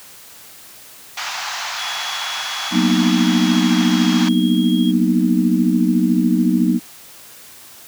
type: band-pass noise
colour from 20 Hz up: pink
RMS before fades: -26 dBFS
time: 1.17-4.29 s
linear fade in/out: 5 ms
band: 740 to 6800 Hz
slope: 48 dB/octave
type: tone with pitch glide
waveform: triangle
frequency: 3362 to 3272 Hz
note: G#7 to G#7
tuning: +20 to -26 cents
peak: -26 dBFS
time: 1.77-4.92 s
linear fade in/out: 20 ms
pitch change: -46 cents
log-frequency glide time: 2.84-4.41 s
type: chord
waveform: sine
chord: B major seventh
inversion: second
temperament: equal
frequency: 185 / 233.1 / 246.9 / 311.1 Hz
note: F#3 / A#3 / B3 / D#4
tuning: 0 / 0 / 0 / 0 cents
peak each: -18 / -18 / -18 / -19 dBFS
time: 2.71-6.8 s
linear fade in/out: 50 ms
effects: white hiss -41 dBFS RMS until 7.87 s + high-pass 60 Hz 12 dB/octave